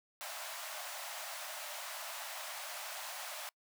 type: high-pass noise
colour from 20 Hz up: pink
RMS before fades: -44 dBFS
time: 0.21-3.49 s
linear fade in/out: 0 ms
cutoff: 580 Hz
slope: 96 dB/octave
effects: noise-tail reverb RT60 0.1 s tail -26 dB re dry